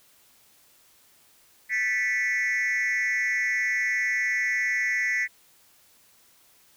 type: tone with frequency modulation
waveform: sine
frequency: 1975.5 Hz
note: B6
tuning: in tune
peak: -20 dBFS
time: 1.69-5.28 s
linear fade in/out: 50 ms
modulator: 216 Hz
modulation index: 0.95
effects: tanh soft clip ceiling -22 dBFS + white hiss -59 dBFS RMS until 6.76 s